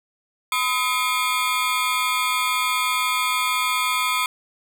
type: ring-modulated tone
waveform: 20% pulse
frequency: 1141 Hz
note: C#6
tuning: 50 cents sharp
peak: -12 dBFS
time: 0.52-4.26 s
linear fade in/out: 2 ms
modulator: 127 Hz
effects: none